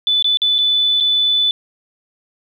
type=tone with dropouts; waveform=sine; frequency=3491 Hz; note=A7; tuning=14 cents flat; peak=-12 dBFS; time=0.07-1.51 s; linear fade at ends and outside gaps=1 ms; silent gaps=0.225-0.244 / 0.372-0.418 / 0.583-0.587 / 1.002-1.007 s; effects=8-bit